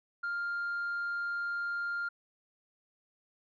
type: tone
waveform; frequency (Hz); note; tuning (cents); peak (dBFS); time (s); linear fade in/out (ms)
sine; 1400; F6; +4; -30; 0.23-2.09; 10
effects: tanh soft clip ceiling -30 dBFS